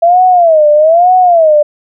sine tone with vibrato, 663 Hz, E5, 10 cents sharp, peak -3 dBFS, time 0.02-1.63 s, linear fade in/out 10 ms, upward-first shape sine, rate 1.1 Hz, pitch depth 190 cents each way, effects none

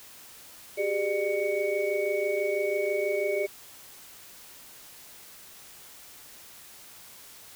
sine tone cluster, 382.2 / 408.3 / 600 / 2234 Hz, G4 / G#4 / D5 / C#7, -44 / -29 / +37 / +13 cents, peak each -32 / -29 / -29 / -34 dBFS, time 0.77-3.47 s, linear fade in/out 20 ms, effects white hiss -49 dBFS RMS until 7.55 s

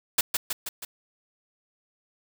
white noise with echo, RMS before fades -21 dBFS, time 0.18-0.21 s, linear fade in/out 5 ms, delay 160 ms, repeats 4, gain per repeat -4 dB, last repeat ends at 0.85 s, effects none

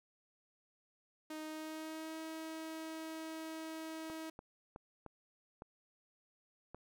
sawtooth tone with pitch glide, 311.1 to 319.7 Hz, D#4 to D#4, 0 to +47 cents, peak -39 dBFS, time 1.3-4.3 s, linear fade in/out 5 ms, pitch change +47 cents, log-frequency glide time 1.44-2.2 s
clicks, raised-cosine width 1 ms, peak -34 dBFS, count 6, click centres 4.1 / 4.391 / 4.761 / 5.063 / 5.621 / 6.746 s
effects none

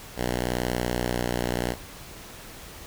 5% pulse tone with pitch glide, 61.2 to 60.57 Hz, B1 to B1, -15 to -33 cents, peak -14 dBFS, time 0.16-1.76 s, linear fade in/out 50 ms, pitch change -18 cents, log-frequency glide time 0.48-1.34 s, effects pink hiss -43 dBFS RMS until 2.86 s

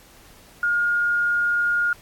sine tone, 1423 Hz, F6, 32 cents sharp, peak -18 dBFS, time 0.63-1.93 s, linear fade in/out 2 ms, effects pink hiss -50 dBFS RMS until 2.01 s + AAC 64 kbps

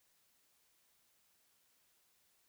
silence, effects white hiss -74 dBFS RMS until 2.48 s

